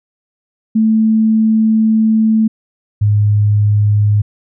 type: tone pair in turn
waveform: sine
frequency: 220 / 104.19 Hz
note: A3 / G#2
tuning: 0 / +6 cents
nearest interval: octave + minor second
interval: 1294 cents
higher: first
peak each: -8 dBFS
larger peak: neither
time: 0.75-2.48 / 3.01-4.22 s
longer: first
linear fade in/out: 10 ms
effects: none